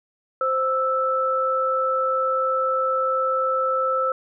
sine tone pair together, 522.7 / 1318.5 Hz, C5 / E6, -2 / 0 cents, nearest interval octave + major third, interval 1602 cents, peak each -23 / -21 dBFS, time 0.41-4.12 s, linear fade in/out 2 ms, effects none

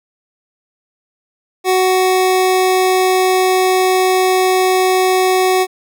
25% pulse tone, 372.2 Hz, F#4, 10 cents sharp, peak -7 dBFS, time 1.64-5.67 s, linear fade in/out 50 ms, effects none

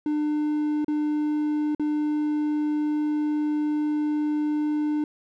triangle tone with dropouts, 300.2 Hz, D4, 38 cents sharp, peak -20 dBFS, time 0.06-5.04 s, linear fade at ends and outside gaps 2 ms, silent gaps 0.846-0.881 / 1.749-1.796 s, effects none

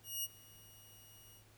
5% pulse tone with ADSR envelope, 2880 Hz, F#7, 47 cents flat, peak -27 dBFS, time 0.03-1.45 s, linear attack 210 ms, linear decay 31 ms, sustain -23 dB, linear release 95 ms, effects added 107 Hz sine -65 dBFS peak until 1.57 s + pink hiss -66 dBFS RMS until 1.57 s

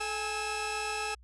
sawtooth tone cluster, 431.6 / 824 / 1287 / 2637 Hz, A4 / G#5 / E6 / E7, -33 / -14 / -42 / 0 cents, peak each -35 / -32 / -36 / -34 dBFS, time 0-1.15 s, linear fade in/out 10 ms, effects added 60 Hz sine -53 dBFS peak until 1.23 s + resampled to 24000 Hz

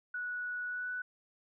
sine tone with pitch glide, 1470 to 1487.1 Hz, F#6 to F#6, -12 to +8 cents, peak -35 dBFS, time 0.14-1.02 s, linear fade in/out 5 ms, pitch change +20 cents, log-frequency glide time 0.67-0.91 s, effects none

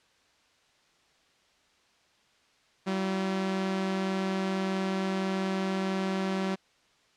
sawtooth tone pair together, 191.2 / 340.7 Hz, G3 / F4, -43 / -43 cents, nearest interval minor seventh, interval 1000 cents, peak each -24 / -34 dBFS, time 2.86-6.56 s, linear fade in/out 20 ms, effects white hiss -65 dBFS RMS until 7.16 s + low-pass 5000 Hz 12 dB/octave

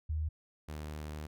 sine / sawtooth tone pair in turn, 77.78 / 75.96 Hz, D#2 / D#2, 0 / -41 cents, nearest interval unison, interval 41 cents, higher first, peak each -31 / -36 dBFS, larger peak first, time 0.09-0.29 / 0.68-1.27 s, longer second, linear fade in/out 10 ms, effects none

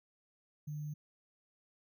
sine tone with sample-and-hold, 150 Hz, D3, 37 cents sharp, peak -38 dBFS, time 0.67-0.94 s, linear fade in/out 10 ms, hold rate 6300 Hz, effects none

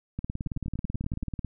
two click trains, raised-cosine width 5 ms, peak -19 / -21 dBFS, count 24 / 9, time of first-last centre 0.19-1.447 / 0.47-1.232 s, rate 18.3 / 10.5 Hz, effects none

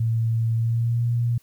sine tone with pitch glide, 113.9 to 118.74 Hz, A#2 to A#2, -40 to +32 cents, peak -19 dBFS, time 0-1.38 s, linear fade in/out 5 ms, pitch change +72 cents, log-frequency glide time 0.55-1.04 s, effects white hiss -60 dBFS RMS until 1.42 s

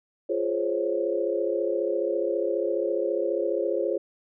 sine chord, Db major seventh, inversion first, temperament just, 346.5 / 415.8 / 519.7 / 554.4 Hz, F4 / Ab4 / C5 / Db5, -14 / +2 / -12 / 0 cents, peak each -29 dBFS, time 0.29-3.98 s, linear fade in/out 10 ms, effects none

